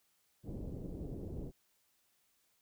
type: low-pass noise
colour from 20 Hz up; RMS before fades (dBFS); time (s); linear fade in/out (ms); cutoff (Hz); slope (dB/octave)
pink; -43; 0.43-1.52; 50; 470; 24
effects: white hiss -75 dBFS RMS until 2.61 s